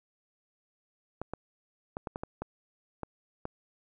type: clicks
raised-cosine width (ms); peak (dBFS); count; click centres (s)
1; -21; 9; 1.216 / 1.336 / 1.969 / 2.072 / 2.159 / 2.235 / 2.42 / 3.033 / 3.454
effects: none